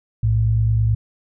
sine tone pair together, 60.43 / 110 Hz, B1 / A2, -37 / 0 cents, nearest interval minor seventh, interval 1037 cents, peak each -21 / -15 dBFS, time 0.23-0.95 s, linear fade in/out 5 ms, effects none

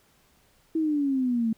sine exponential sweep, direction down, 326.5 to 220 Hz, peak -22 dBFS, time 0.75-1.53 s, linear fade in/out 5 ms, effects pink hiss -63 dBFS RMS until 1.57 s

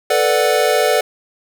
square chord, B minor seventh, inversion third, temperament equal, 440 / 493.9 / 587.3 / 740 Hz, A4 / B4 / D5 / F#5, 0 / 0 / 0 / 0 cents, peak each -19 / -19 / -18 / -20 dBFS, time 0.1-1.01 s, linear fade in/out 5 ms, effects none

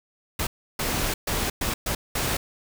pink noise bursts at uneven times, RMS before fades -26 dBFS, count 6, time 0.39-0.47 / 0.79-1.14 / 1.27-1.5 / 1.61-1.74 / 1.86-1.95 / 2.15-2.37 s, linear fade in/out 5 ms, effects none

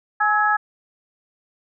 sine tone cluster, 840 / 1294 / 1673 Hz, G#5 / E6 / G#6, +19 / -32 / +12 cents, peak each -20 dBFS, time 0.2-0.57 s, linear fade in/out 10 ms, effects none

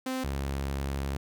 sawtooth tone pair in turn, 259.6 / 68.76 Hz, C4 / C#2, -13 / -13 cents, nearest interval octave + major seventh, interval 2300 cents, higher first, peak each -26 dBFS, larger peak neither, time 0.06-0.24 / 0.24-1.17 s, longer second, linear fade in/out 5 ms, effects none

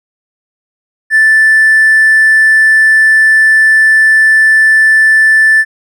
triangle tone with hard clipping, 1760 Hz, A6, in tune, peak -4 dBFS, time 1.1-5.65 s, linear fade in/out 50 ms, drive 4 dB, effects none

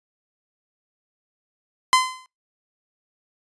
sawtooth tone with exponential decay, 1028 Hz, C6, 31 cents flat, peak -7 dBFS, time 1.93-2.26 s, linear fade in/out 0 ms, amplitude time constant 71 ms, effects noise-tail reverb RT60 0.2 s tail -24 dB re dry + resampled to 22050 Hz

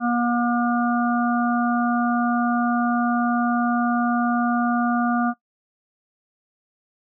harmonic tone, 239.3 Hz, A#3, 46 cents sharp, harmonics 1 / 3 / 5 / 6, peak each -20 / -25 / -27 / -28 dBFS, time 0-5.34 s, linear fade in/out 50 ms, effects noise-tail reverb RT60 0.1 s tail -20 dB re dry

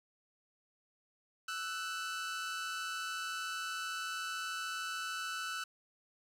sawtooth tone pair together, 1320.6 / 1494 Hz, E6 / F#6, +3 / +16 cents, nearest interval major second, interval 213 cents, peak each -37 / -36 dBFS, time 1.48-5.64 s, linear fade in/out 5 ms, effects low-pass 10000 Hz 12 dB/octave + 10-bit

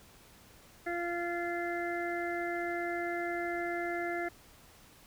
harmonic tone, 345.7 Hz, F4, 18 cents flat, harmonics 1 / 2 / 4 / 5 / 6, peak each -36 / -37 / -43 / -41 / -41 dBFS, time 0.86-4.29 s, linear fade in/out 10 ms, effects pink hiss -58 dBFS RMS until 5.06 s

